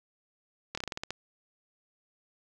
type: slowing click train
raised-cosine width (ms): 0.2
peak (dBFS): -17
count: 9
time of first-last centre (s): 0.75-1.106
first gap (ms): 25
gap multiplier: 1.16
effects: none